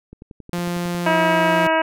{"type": "click train", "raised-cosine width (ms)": 3, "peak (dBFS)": -25, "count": 10, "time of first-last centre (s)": [0.13, 0.948], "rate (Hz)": 11}
{"type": "tone with pitch glide", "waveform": "sawtooth", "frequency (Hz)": [174.61, 173.4], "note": ["F3", "F3"], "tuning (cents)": [0, -12], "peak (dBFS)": -18, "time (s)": [0.53, 1.67], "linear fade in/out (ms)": 0, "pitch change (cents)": -12, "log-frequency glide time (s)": [0.94, 1.34]}
{"type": "harmonic tone", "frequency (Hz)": 321.1, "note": "E4", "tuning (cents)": -45, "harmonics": [1, 2, 3, 4, 5, 6, 7, 8, 9], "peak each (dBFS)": [-25, -19, -20, -28, -23, -31, -30, -31, -32], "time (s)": [1.06, 1.82], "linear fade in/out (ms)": 5}
{"effects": []}